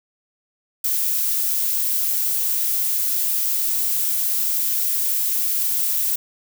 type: noise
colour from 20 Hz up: violet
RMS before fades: -21 dBFS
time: 0.84-6.16 s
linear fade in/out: 5 ms
effects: none